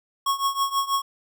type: tone with tremolo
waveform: square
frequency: 1100 Hz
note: C#6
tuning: 14 cents flat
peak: -19 dBFS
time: 0.26-1.02 s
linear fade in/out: 5 ms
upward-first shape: triangle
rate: 6.2 Hz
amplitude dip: 90%
effects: none